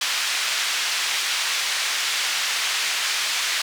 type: band-pass noise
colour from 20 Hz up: pink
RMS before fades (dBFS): -24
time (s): 0.01-3.62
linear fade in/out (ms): 5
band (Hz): 1900 to 6200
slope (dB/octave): 12
effects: none